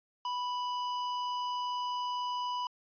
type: tone with hard clipping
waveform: sine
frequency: 987.8 Hz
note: B5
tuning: in tune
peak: -34 dBFS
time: 0.25-2.67 s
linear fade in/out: 2 ms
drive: 18 dB
effects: resampled to 11025 Hz